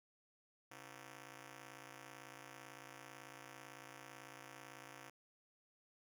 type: ring-modulated tone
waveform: 5% pulse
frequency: 206.8 Hz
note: G#3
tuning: 7 cents flat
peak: -39 dBFS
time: 0.71-5.1 s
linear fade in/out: 5 ms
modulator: 74.4 Hz
effects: none